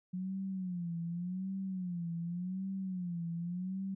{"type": "tone with vibrato", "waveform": "sine", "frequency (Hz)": 180.1, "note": "F#3", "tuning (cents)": -46, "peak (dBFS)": -35, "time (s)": [0.13, 3.95], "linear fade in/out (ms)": 10, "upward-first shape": "sine", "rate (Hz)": 0.87, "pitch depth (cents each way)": 120, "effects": []}